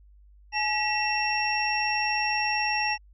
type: tone cluster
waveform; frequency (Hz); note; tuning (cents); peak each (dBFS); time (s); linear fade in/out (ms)
sine; 848 / 1932 / 2693 / 5560; G#5 / B6 / E7 / F8; +36 / -39 / +36 / -9; -28 / -31 / -28 / -31; 0.52-2.98; 50
effects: added 50 Hz sine -51 dBFS peak until 3.13 s